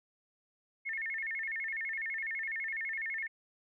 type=tone with vibrato; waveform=sine; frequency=1975.5 Hz; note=B6; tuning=in tune; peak=-34 dBFS; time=0.85-3.28 s; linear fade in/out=20 ms; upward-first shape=square; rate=12 Hz; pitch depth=160 cents each way; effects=none